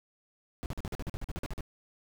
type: noise bursts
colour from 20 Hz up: brown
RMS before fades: -35 dBFS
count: 14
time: 0.63-1.608 s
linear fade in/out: 0 ms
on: 29 ms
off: 44 ms
effects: none